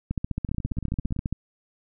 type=two click trains; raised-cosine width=5 ms; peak=-14 / -21 dBFS; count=19 / 13; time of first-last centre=0.11-1.326 / 0.49-1.164 s; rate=14.8 / 17.8 Hz; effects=none